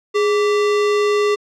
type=tone with sample-and-hold; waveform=sine; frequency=415.3 Hz; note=G#4; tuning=in tune; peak=-13 dBFS; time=0.14-1.36 s; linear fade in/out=20 ms; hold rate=1575 Hz; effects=low-pass 5000 Hz 12 dB/octave